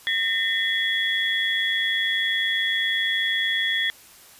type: tone cluster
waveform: sine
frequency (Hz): 1824 / 2017 / 3365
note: A#6 / B6 / G#7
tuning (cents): -38 / +36 / +22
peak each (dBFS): -24 / -29 / -24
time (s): 0.07-3.9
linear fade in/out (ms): 0
effects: white hiss -49 dBFS RMS until 4.39 s + resampled to 32000 Hz